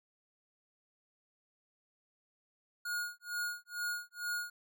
square tone with tremolo, 1438 Hz, F#6, 50 cents flat, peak -34 dBFS, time 2.85-4.5 s, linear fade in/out 5 ms, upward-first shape sine, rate 2.2 Hz, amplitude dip 100%, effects none

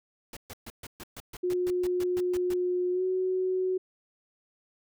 pink noise bursts, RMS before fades -42 dBFS, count 14, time 0.33-2.538 s, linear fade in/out 2 ms, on 37 ms, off 130 ms
sine tone with pitch glide, 360 to 371.6 Hz, F#4 to F#4, -47 to +7 cents, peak -25 dBFS, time 1.43-3.78 s, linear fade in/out 10 ms, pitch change +54 cents, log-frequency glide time 2.92-3.03 s
effects none

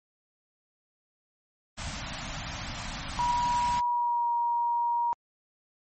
pink band-stop noise, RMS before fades -36 dBFS, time 1.77-3.81 s, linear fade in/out 20 ms, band 280 to 600 Hz, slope 48 dB/octave
sine tone with pitch glide, 965 to 947.3 Hz, B5 to A#5, -40 to +28 cents, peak -24 dBFS, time 3.19-5.13 s, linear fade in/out 0 ms, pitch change -32 cents, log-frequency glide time 3.83-4.28 s
effects MP3 32 kbps

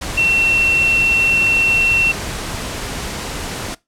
sine tone in noise, 2710 Hz, E7, 47 cents sharp, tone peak -12 dBFS, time 0.17-2.12 s, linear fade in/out 10 ms, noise pink, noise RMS -25 dBFS, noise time 0.01-3.75 s, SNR +10 dB, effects noise-tail reverb RT60 0.2 s tail -21 dB re dry + low-pass 10000 Hz 12 dB/octave

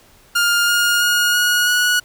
sawtooth tone with pitch steps, 1409 / 1422.1 / 1435.3 / 1448.6 / 1462.1 Hz, F6 / F6 / F6 / F#6 / F#6, +15 / +31 / +47 / -37 / -21 cents, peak -10 dBFS, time 0.35-2 s, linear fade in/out 10 ms, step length 330 ms, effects pink hiss -50 dBFS RMS until 2.04 s

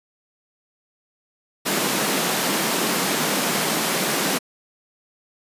pink high-pass noise, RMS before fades -22 dBFS, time 1.65-4.39 s, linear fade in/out 20 ms, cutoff 160 Hz, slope 48 dB/octave, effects resampled to 32000 Hz

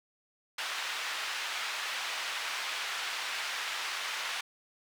white band-pass noise, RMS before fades -36 dBFS, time 0.58-4.41 s, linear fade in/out 5 ms, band 1000 to 3200 Hz, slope 12 dB/octave, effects none

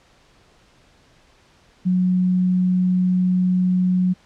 sine tone, 182.7 Hz, F#3, 22 cents flat, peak -15 dBFS, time 1.85-4.14 s, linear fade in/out 20 ms, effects pink hiss -55 dBFS RMS until 4.25 s + low-pass 6000 Hz 12 dB/octave

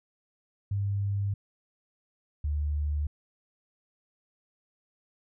sine tone pair in turn, 100 / 73.95 Hz, G2 / D2, +35 / +13 cents, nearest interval perfect fourth, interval 522 cents, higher first, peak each -26 dBFS, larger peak neither, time 0.71-1.34 / 2.44-3.07 s, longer neither, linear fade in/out 5 ms, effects none

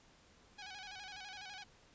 10% pulse tone with vibrato, 789 Hz, G5, 11 cents sharp, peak -39 dBFS, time 0.58-1.64 s, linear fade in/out 10 ms, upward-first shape square, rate 12 Hz, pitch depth 79 cents each way, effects pink hiss -65 dBFS RMS until 1.94 s + resampled to 16000 Hz

